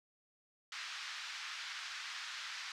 pink band-pass noise, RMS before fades -45 dBFS, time 0.72-2.72 s, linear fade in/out 2 ms, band 1300 to 5600 Hz, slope 24 dB/octave, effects none

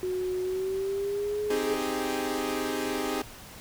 sine tone with pitch glide, 367.5 to 419.7 Hz, F#4 to G#4, -12 to +18 cents, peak -27 dBFS, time 0.03-1.74 s, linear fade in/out 0 ms, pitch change +230 cents, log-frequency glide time 0.42-1.42 s
sawtooth chord, Ab major seventh, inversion first, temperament equal, 261.6 / 311.1 / 392 / 415.3 Hz, C4 / Eb4 / G4 / Ab4, 0 / 0 / 0 / 0 cents, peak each -30 dBFS, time 1.5-3.22 s, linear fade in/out 5 ms
effects pink hiss -46 dBFS RMS until 3.6 s

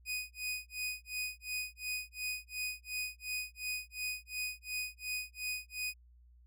sawtooth tone with tremolo, 2489 Hz, D#7, in tune, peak -31 dBFS, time 0.05-5.94 s, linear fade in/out 50 ms, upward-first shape sine, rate 2.8 Hz, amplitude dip 100%, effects added 60 Hz sine -58 dBFS peak until 6.46 s

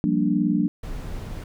sine chord, G minor seventh, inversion third, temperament equal, 174.61 / 196 / 233.1 / 293.7 Hz, F3 / G3 / Bb3 / D4, 0 / 0 / 0 / 0 cents, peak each -25 / -24 / -24 / -23 dBFS, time 0.04-0.68 s, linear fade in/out 0 ms
brown noise, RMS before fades -32 dBFS, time 0.83-1.44 s, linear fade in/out 5 ms
effects none

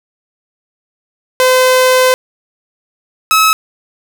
sawtooth tone pair in turn, 512 / 1290.2 Hz, C5 / E6, -38 / -38 cents, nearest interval octave + major third, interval 1600 cents, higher second, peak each -3 dBFS, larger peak neither, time 1.4-2.14 / 3.31-3.53 s, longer first, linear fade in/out 0 ms, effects none

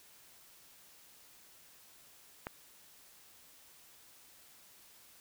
click, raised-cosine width 0.5 ms, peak -23 dBFS, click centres 2.469 s, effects white hiss -60 dBFS RMS until 5.2 s

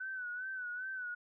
sine tone with vibrato, 1500 Hz, F#6, 23 cents sharp, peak -38 dBFS, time 0-1.15 s, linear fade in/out 10 ms, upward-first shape sine, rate 2.5 Hz, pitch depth 63 cents each way, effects none

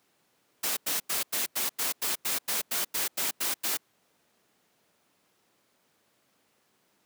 white noise bursts, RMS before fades -29 dBFS, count 14, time 0.63-3.773 s, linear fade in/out 10 ms, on 140 ms, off 91 ms, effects pink hiss -69 dBFS RMS until 7.05 s + high-pass 200 Hz 12 dB/octave

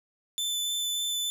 sawtooth tone with vibrato, 3520 Hz, A7, in tune, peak -25 dBFS, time 0.38-1.3 s, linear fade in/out 0 ms, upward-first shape sine, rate 3.4 Hz, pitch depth 8 cents each way, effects none

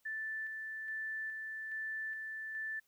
sine tone with tremolo, 1760 Hz, A6, in tune, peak -37 dBFS, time 0.05-2.8 s, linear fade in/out 10 ms, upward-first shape square, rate 1.2 Hz, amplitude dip 30%, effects white hiss -75 dBFS RMS until 2.87 s

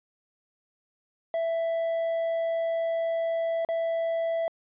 triangle tone with dropouts, 662 Hz, E5, 7 cents sharp, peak -23 dBFS, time 1.34-4.48 s, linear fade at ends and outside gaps 1 ms, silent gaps 3.649-3.688 s, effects resampled to 8000 Hz

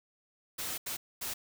white noise bursts at uneven times, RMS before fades -37 dBFS, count 3, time 0.58-0.78 / 0.86-0.97 / 1.21-1.34 s, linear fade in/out 10 ms, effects none

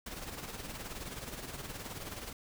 pink noise with tremolo, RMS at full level -41 dBFS, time 0.06-2.33 s, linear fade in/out 5 ms, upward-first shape sine, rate 19 Hz, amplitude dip 55%, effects none

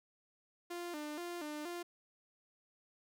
sawtooth tone with vibrato, 323.1 Hz, E4, 35 cents flat, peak -37 dBFS, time 0.7-1.83 s, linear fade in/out 10 ms, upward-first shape square, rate 2.1 Hz, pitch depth 130 cents each way, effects none

